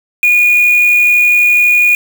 sine tone with quantisation, 2446 Hz, D#7, 30 cents flat, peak -6 dBFS, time 0.23-1.95 s, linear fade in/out 2 ms, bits 3, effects none

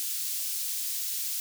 white high-pass noise, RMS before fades -32 dBFS, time 0-1.4 s, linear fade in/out 0 ms, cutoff 4100 Hz, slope 12 dB/octave, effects none

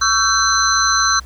sine tone cluster, 1127 / 1335 / 1552 / 4088 / 6090 Hz, C#6 / E6 / G6 / C8 / F#8, +28 / +22 / -18 / -41 / +49 cents, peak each -19 dBFS, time 0.01-1.2 s, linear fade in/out 10 ms, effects added 63 Hz sine -34 dBFS peak until 1.25 s + pink hiss -47 dBFS RMS until 1.25 s

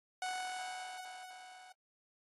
sawtooth tone with level ramp, 740 Hz, F#5, in tune, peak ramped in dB -32 to -51 dBFS, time 0.22-1.72 s, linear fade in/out 2 ms, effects AAC 32 kbps

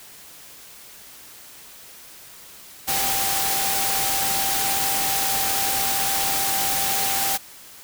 sine tone in noise, 784 Hz, G5, in tune, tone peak -28 dBFS, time 2.87-7.38 s, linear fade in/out 20 ms, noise white, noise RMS -23 dBFS, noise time 2.87-7.38 s, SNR -8 dB, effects white hiss -44 dBFS RMS until 7.83 s

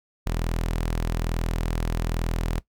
sawtooth tone, 41.15 Hz, E1, 2 cents flat, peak -20 dBFS, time 0.26-2.6 s, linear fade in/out 10 ms, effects noise-tail reverb RT60 0.1 s tail -18 dB re dry

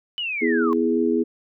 sine linear sweep, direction down, 3006 to 1037 Hz, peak -24 dBFS, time 0.18-0.73 s, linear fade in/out 0 ms
sine chord, E major, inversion second, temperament equal, 246.9 / 329.6 / 415.3 Hz, B3 / E4 / G#4, 0 / 0 / 0 cents, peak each -22 dBFS, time 0.41-1.24 s, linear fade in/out 20 ms
effects none

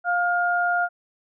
sine tone pair together, 704.1 / 1416 Hz, F5 / F6, +14 / +23 cents, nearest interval octave, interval 1209 cents, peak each -22 dBFS, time 0.04-0.89 s, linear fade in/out 50 ms, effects none

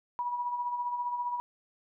sine tone with tremolo, 971 Hz, B5, 30 cents flat, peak -28 dBFS, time 0.19-1.4 s, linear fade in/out 0 ms, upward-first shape sine, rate 15 Hz, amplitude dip 50%, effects none

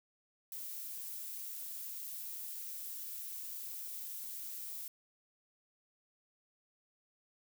violet noise, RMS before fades -44 dBFS, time 0.52-4.88 s, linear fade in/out 2 ms, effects none

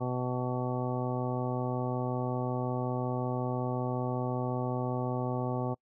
harmonic tone, 125.4 Hz, B2, 27 cents sharp, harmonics 1 / 2 / 3 / 4 / 5 / 6 / 7 / 9, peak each -33 / -36 / -38 / -39 / -40 / -41 / -41 / -43 dBFS, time 0-5.75 s, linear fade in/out 20 ms, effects noise-tail reverb RT60 0.1 s tail -26 dB re dry

